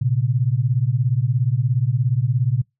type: beating tone pair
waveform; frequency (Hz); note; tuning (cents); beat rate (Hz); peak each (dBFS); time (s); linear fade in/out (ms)
sine; 116.54 / 133.54; A#2 / C3; 0 / +36; 17; -19; 0.01-2.62; 10
effects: noise-tail reverb RT60 0.2 s tail -26 dB re dry